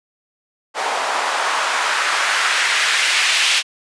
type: noise with band-pass filter sweep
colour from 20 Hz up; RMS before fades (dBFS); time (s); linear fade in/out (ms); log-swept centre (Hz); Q
white; -18; 0.74-3.63; 50; 740 to 2800; 1.4
effects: high-pass 400 Hz 12 dB/octave + resampled to 22050 Hz